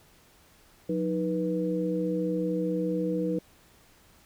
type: tone cluster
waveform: sine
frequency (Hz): 179.9 / 313.8 / 489.4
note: F#3 / D#4 / B4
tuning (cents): -48 / +15 / -16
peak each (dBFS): -30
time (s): 0.89-3.39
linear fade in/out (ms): 5
effects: pink hiss -59 dBFS RMS until 4.25 s